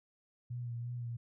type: tone with vibrato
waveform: sine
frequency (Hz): 120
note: B2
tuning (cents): -49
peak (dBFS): -37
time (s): 0.5-1.17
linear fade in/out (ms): 10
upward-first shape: sine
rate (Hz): 2.9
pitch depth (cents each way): 33
effects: none